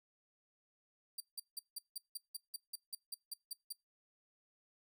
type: tone bursts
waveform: 15% pulse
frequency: 4699 Hz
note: D8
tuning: in tune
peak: -34 dBFS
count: 14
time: 1.18-3.726 s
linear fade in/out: 5 ms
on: 24 ms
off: 170 ms
effects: noise-tail reverb RT60 0.2 s tail -22 dB re dry